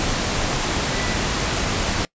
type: tone in noise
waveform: sine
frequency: 1975.5 Hz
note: B6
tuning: in tune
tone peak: -32 dBFS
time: 0.93-1.14 s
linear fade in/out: 0 ms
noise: pink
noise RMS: -22 dBFS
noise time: 0-2.05 s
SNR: -13 dB
effects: noise-tail reverb RT60 0.1 s tail -24 dB re dry + resampled to 16000 Hz